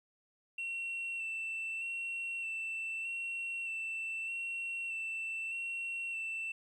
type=tone with vibrato; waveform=sine; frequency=2700 Hz; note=E7; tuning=41 cents sharp; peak=-34 dBFS; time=0.58-6.52 s; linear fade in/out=5 ms; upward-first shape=square; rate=0.81 Hz; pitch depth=17 cents each way; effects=tanh soft clip ceiling -34 dBFS + 12-bit